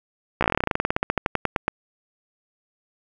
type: slowing click train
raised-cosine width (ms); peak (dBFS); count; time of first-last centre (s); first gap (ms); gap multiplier
0.5; -5; 26; 0.41-1.681; 15; 1.09
effects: 7-bit